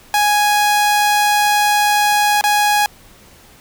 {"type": "tone with dropouts", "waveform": "sawtooth", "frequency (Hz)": 830.6, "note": "G#5", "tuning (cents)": 0, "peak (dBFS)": -8, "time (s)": [0.14, 2.86], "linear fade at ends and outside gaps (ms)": 1, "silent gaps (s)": [2.411, 2.439], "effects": ["pink hiss -45 dBFS RMS until 3.6 s"]}